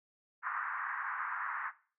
pink band-pass noise, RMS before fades -38 dBFS, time 0.42-1.72 s, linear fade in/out 50 ms, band 1000 to 1800 Hz, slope 48 dB/octave, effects noise-tail reverb RT60 0.4 s tail -17 dB re dry

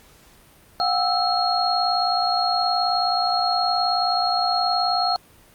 sine tone cluster, 718 / 777 / 1314 / 4286 Hz, F5 / G5 / E6 / C8, +48 / -16 / -6 / +41 cents, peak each -22 / -26 / -26 / -23 dBFS, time 0.8-5.16 s, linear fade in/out 0 ms, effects pink hiss -52 dBFS RMS until 5.54 s + Opus 48 kbps

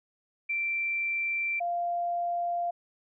sine tone pair in turn, 2349 / 695.1 Hz, D7 / F5, 0 / -8 cents, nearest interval octave + major sixth, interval 2108 cents, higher first, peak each -27 / -27 dBFS, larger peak neither, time 0.49-1.6 / 1.6-2.71 s, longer neither, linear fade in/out 10 ms, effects none

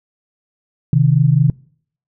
sine tone pair together, 130.81 / 155.56 Hz, C3 / D#3, 0 / 0 cents, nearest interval minor third, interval 300 cents, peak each -12 dBFS, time 0.93-1.5 s, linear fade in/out 2 ms, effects noise-tail reverb RT60 0.6 s tail -26 dB re dry

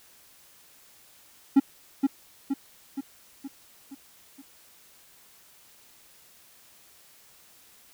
triangle tone with echo, 274.1 Hz, C#4, 19 cents flat, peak -11 dBFS, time 1.56-1.6 s, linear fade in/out 10 ms, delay 470 ms, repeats 6, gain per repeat -5 dB, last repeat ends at 4.42 s, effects white hiss -56 dBFS RMS until 7.93 s

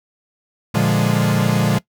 45% pulse chord, Bb dominant seventh, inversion none, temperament equal, 116.54 / 146.83 / 174.61 / 207.7 Hz, Bb2 / D3 / F3 / Ab3, 0 / 0 / 0 / 0 cents, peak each -20 dBFS, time 0.74-1.79 s, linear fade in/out 10 ms, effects noise-tail reverb RT60 0.1 s tail -20 dB re dry

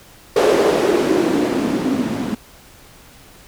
violet noise with low-pass filter sweep, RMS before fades -17 dBFS, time 0.36-2.35 s, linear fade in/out 5 ms, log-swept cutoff 450 to 220 Hz, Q 4.3, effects pink hiss -45 dBFS RMS until 3.47 s

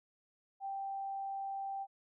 sine tone, 784 Hz, G5, in tune, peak -37 dBFS, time 0.6-1.87 s, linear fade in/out 50 ms, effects none

